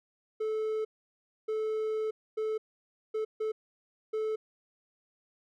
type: tone bursts at uneven times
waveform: triangle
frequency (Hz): 435.3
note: A4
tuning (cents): -19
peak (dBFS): -27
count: 6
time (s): 0.4-0.85 / 1.48-2.11 / 2.37-2.58 / 3.14-3.25 / 3.4-3.52 / 4.13-4.36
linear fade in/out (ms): 10
effects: none